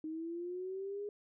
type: linear sweep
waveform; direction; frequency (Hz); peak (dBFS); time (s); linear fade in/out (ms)
sine; up; 310 to 415.3; -38; 0.04-1.09; 2
effects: none